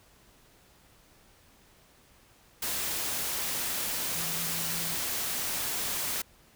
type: tone in noise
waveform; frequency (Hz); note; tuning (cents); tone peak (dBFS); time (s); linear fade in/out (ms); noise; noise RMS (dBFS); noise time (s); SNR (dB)
sine; 166.5; E3; +18; -42; 4.15-4.95; 5; white; -32; 2.62-6.22; -13
effects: pink hiss -60 dBFS RMS until 6.55 s